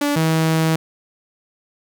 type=tone pair in turn; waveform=sawtooth; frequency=289.2 / 160.63 Hz; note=D4 / E3; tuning=-27 / -45 cents; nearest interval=minor seventh; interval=1018 cents; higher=first; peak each=-13 / -11 dBFS; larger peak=second; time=0.01-0.16 / 0.16-0.76 s; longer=second; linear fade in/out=5 ms; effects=none